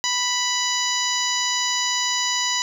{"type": "harmonic tone", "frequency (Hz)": 987.8, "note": "B5", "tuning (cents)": 0, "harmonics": [1, 2, 3, 4, 5, 6, 7], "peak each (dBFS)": [-28, -28, -28, -28, -28, -28, -28], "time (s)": [0.04, 2.62], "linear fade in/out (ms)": 0, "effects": ["8-bit"]}